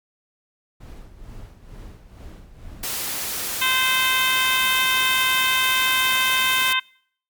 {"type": "noise with tremolo", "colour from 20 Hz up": "brown", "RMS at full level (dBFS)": -37, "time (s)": [0.8, 2.85], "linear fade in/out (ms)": 10, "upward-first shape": "sine", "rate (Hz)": 2.2, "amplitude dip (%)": 65}
{"type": "noise", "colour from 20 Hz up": "white", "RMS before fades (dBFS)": -27, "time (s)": [2.83, 6.73], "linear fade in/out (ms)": 5}
{"type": "harmonic tone", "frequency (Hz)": 518, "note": "C5", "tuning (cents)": -17, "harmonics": [2, 3, 4, 5, 6, 7], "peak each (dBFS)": [-25, -25, -25, -25, -25, -25], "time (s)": [3.61, 6.8], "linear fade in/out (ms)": 10}
{"effects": ["noise-tail reverb RT60 0.6 s tail -25 dB re dry", "MP3 96 kbps"]}